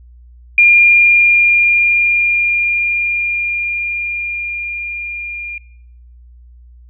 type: tone with level ramp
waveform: sine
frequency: 2407 Hz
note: D7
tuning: 42 cents sharp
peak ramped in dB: -4 to -23 dBFS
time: 0.58-5.58 s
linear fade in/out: 2 ms
effects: noise-tail reverb RT60 0.8 s tail -22 dB re dry + added 60 Hz sine -38 dBFS peak until 6.89 s